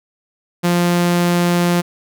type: tone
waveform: sawtooth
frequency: 174.61 Hz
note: F3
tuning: in tune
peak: -9 dBFS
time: 0.63-1.82 s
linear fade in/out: 20 ms
effects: none